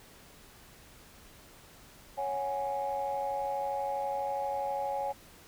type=chord; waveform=sine; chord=C# suspended fourth; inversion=none; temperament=just; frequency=554.4 / 739.2 / 831.5 Hz; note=C#5 / F#5 / G#5; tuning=0 / -2 / +2 cents; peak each=-34 / -38 / -32 dBFS; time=2.17-5.13 s; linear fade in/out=20 ms; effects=tanh soft clip ceiling -24 dBFS + pink hiss -55 dBFS RMS until 5.47 s